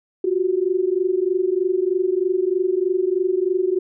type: tone pair together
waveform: sine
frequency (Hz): 357.7 / 380.9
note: F4 / G4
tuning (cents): +41 / -50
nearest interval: minor second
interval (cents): 109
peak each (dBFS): -20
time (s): 0.24-3.79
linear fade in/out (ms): 5
effects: none